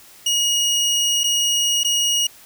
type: tone with dropouts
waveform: 25% pulse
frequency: 2885 Hz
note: F#7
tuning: 44 cents flat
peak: -13 dBFS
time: 0.26-2.27 s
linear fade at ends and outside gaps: 5 ms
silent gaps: 1.235-1.24 / 1.834-1.846 s
effects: white hiss -46 dBFS RMS until 2.45 s